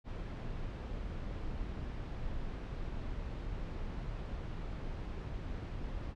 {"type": "noise", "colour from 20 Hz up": "brown", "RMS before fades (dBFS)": -40, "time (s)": [0.04, 6.15], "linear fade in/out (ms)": 50, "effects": ["low-pass 4000 Hz 12 dB/octave"]}